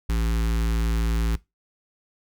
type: tone with notch filter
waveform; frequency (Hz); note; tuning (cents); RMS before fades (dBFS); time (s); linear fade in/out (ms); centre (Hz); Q
square; 55.9; A1; +28; -23; 0.09-1.36; 5; 620; 1.2
effects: noise-tail reverb RT60 0.2 s tail -19 dB re dry